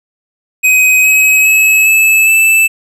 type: tone with pitch steps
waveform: square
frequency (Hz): 2519 / 2548 / 2578 / 2608 / 2638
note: D#7 / D#7 / E7 / E7 / E7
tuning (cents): +21 / +41 / -39 / -19 / +1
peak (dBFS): -6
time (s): 0.63-2.68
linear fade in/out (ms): 20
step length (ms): 410
effects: none